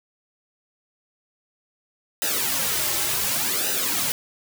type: noise with flanger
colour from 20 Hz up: white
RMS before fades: -24 dBFS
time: 2.22-4.12 s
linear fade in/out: 0 ms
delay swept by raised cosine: 0.9 to 4.2 ms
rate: 0.68 Hz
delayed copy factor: -0.8
effects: none